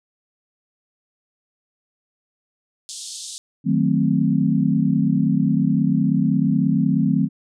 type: band-pass noise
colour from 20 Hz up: white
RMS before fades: -34 dBFS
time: 2.89-3.38 s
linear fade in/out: 0 ms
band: 3400 to 9000 Hz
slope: 48 dB/octave
type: chord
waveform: sine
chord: D# diminished seventh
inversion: none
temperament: equal with one note detuned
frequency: 155.56 / 185 / 221.3 / 261.6 Hz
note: D#3 / F#3 / A3 / C4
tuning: 0 / 0 / +10 / 0 cents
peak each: -21 dBFS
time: 3.64-7.29 s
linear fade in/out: 50 ms
effects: none